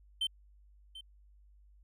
triangle tone with echo, 3100 Hz, G7, 20 cents flat, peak -28 dBFS, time 0.21-0.27 s, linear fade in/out 5 ms, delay 740 ms, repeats 1, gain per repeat -15 dB, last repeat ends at 1.01 s, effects added 50 Hz sine -58 dBFS peak until 1.83 s

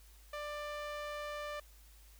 sawtooth tone with band-pass filter, 592 Hz, D5, 14 cents sharp, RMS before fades -42 dBFS, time 0.33-1.6 s, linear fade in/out 5 ms, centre 1400 Hz, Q 0.59, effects added 52 Hz sine -57 dBFS peak until 2.19 s + white hiss -64 dBFS RMS until 2.19 s

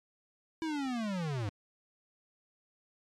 square linear sweep, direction down, 329.6 to 96.2 Hz, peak -33 dBFS, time 0.62-1.49 s, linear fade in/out 0 ms, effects low-pass 6000 Hz 12 dB/octave + MP3 96 kbps

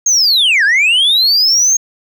sine linear two-way sweep, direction down then up, 6540 to 1549 to 6540 Hz, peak -5 dBFS, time 0.06-1.77 s, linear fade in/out 5 ms, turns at 0.64 s, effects tanh soft clip ceiling -7 dBFS

